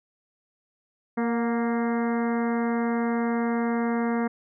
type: harmonic tone with a mistuned harmonic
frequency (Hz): 233.1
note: A#3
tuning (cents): 0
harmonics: 1 / 2 / 3 / 4 / 5 / 6 / 7 / 8 / 9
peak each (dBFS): -24 / -30 / -34 / -36 / -38 / -40 / -41 / -42 / -43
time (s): 1.17-4.28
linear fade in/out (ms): 10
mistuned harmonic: 3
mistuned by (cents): +35
effects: none